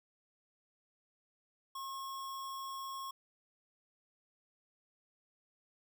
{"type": "tone with sample-and-hold", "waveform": "sine", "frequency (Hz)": 1078, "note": "C#6", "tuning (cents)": -49, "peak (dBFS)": -40, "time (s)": [1.75, 3.11], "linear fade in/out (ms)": 5, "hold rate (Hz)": 4410, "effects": []}